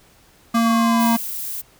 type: linear sweep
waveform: sine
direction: down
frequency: 1185 to 929 Hz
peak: -21 dBFS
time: 0.54-1.16 s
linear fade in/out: 10 ms
type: tone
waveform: square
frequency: 230 Hz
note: A#3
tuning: 23 cents flat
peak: -16 dBFS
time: 0.54-1.17 s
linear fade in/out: 10 ms
type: noise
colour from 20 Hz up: violet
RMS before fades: -28 dBFS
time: 0.99-1.62 s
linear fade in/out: 20 ms
effects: pink hiss -53 dBFS RMS until 1.79 s